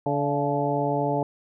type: harmonic tone with a mistuned harmonic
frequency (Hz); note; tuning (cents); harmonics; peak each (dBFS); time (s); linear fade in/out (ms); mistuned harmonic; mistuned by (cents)
143.9; D3; -35; 1 / 2 / 3 / 4 / 5 / 6; -29 / -29 / -29 / -29 / -29 / -29; 0.06-1.23; 2; 5; -62
effects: none